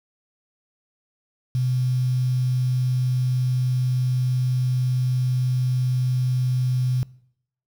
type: tone with quantisation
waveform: sine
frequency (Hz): 126.9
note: B2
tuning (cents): +47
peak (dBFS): -19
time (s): 1.55-7.03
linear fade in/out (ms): 0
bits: 7
effects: noise-tail reverb RT60 0.7 s tail -22 dB re dry